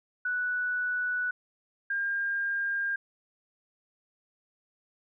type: tone pair in turn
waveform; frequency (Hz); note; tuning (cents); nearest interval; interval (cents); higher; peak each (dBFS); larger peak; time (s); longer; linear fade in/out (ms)
sine; 1480 / 1606.2; F#6 / G6; 0 / +42; minor second; 142; second; -27; neither; 0.25-1.31 / 1.9-2.96; neither; 5
effects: none

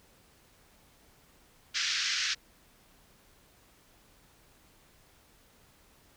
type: band-pass noise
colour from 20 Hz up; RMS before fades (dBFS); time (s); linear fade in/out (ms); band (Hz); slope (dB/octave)
white; -31; 1.74-2.35; 20; 1400 to 6000; 48
effects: pink hiss -62 dBFS RMS until 6.16 s

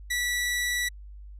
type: tone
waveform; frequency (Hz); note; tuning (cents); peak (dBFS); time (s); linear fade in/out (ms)
sawtooth; 1954; B6; -19; -22; 0.1-0.89; 10
effects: added 50 Hz sine -41 dBFS peak until 1.39 s + resampled to 32000 Hz

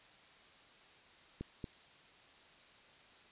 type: clicks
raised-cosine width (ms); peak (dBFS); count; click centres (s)
3; -28; 2; 1.41 / 1.642
effects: white hiss -61 dBFS RMS until 3.31 s + resampled to 8000 Hz

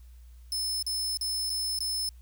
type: tone with dropouts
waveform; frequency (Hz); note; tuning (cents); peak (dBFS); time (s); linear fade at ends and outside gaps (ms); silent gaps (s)
sawtooth; 5240; E8; -11; -26; 0.52-2.09; 1; 0.826-0.865 / 1.172-1.211 / 1.496-1.501 / 1.789-1.805
effects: added 60 Hz sine -47 dBFS peak until 2.21 s + white hiss -67 dBFS RMS until 2.21 s

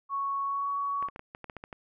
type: tone with pitch glide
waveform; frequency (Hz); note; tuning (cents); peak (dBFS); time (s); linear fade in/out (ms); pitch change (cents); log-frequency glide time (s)
sine; 1108.7 to 1123.5; C#6 to C#6; 0 to +23; -28; 0.09-1.1; 50; +23; 0.44-0.7
type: clicks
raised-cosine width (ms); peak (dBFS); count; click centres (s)
0.5; -26; 10; 1.026 / 1.086 / 1.161 / 1.194 / 1.349 / 1.443 / 1.498 / 1.567 / 1.639 / 1.728
effects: none

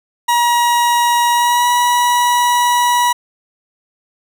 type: tone with pitch glide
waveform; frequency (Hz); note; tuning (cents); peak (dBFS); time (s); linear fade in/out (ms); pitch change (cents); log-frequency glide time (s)
40% pulse; 955 to 970.6; A#5 to B5; +42 to -30; -10; 0.28-3.13; 10; +28; 1.33-1.68
effects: none

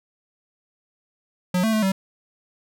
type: tone with pitch steps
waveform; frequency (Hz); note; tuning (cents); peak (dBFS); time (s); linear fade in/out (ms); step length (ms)
square; 180.9 / 221.8 / 217.1 / 192; F#3 / A3 / A3 / G3; -39 / +14 / -23 / -36; -19; 1.54-1.92; 5; 95
effects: none

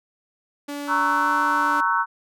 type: tone with pitch glide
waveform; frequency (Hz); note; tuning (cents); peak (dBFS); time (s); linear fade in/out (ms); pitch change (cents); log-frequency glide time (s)
sawtooth; 287.6 to 292; D4 to D4; -36 to -10; -25; 0.68-1.81; 10; +26; 1.01-1.36
type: chord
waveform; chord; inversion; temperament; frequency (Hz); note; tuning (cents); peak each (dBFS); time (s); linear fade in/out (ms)
sine; F# dominant seventh; first; equal with one note detuned; 932.3 / 1108.7 / 1318.5 / 1504.1; A#5 / C#6 / E6 / F#6; 0 / 0 / 0 / +28; -23 / -24 / -24 / -24; 0.87-2.06; 50
effects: none

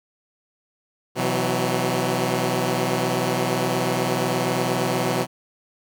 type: chord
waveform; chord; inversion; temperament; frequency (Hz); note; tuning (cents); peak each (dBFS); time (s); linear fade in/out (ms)
10% pulse; B suspended fourth; none; equal with one note detuned; 126.14 / 164.81 / 185; B2 / E3 / F#3; +37 / 0 / 0; -16 / -18 / -17; 1.15-5.27; 50
effects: none

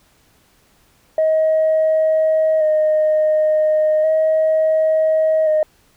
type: tone with vibrato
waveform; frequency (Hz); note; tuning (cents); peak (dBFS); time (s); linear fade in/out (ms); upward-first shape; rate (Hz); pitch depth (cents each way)
sine; 625; D#5; +8; -11; 1.18-5.63; 2; square; 0.35; 19
effects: tanh soft clip ceiling -9 dBFS + pink hiss -56 dBFS RMS until 5.96 s

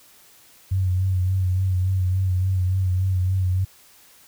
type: tone with vibrato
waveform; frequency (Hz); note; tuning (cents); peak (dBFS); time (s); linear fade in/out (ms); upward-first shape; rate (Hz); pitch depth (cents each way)
sine; 93; F#2; +9; -18; 0.71-3.65; 10; sine; 3.5; 40
effects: white hiss -52 dBFS RMS until 4.27 s

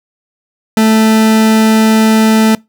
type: tone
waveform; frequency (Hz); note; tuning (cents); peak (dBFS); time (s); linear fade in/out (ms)
40% pulse; 219.9; A3; -1; -5; 0.77-2.55; 2
effects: noise-tail reverb RT60 0.2 s tail -24 dB re dry

